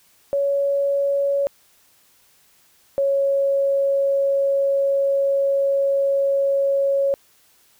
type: tone pair in turn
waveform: sine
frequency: 560 / 552.9 Hz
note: C#5 / C#5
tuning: +18 / -5 cents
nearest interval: unison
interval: 23 cents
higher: first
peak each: -17 / -16 dBFS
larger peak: second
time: 0.33-1.47 / 2.98-7.14 s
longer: second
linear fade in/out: 0 ms
effects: white hiss -57 dBFS RMS until 7.79 s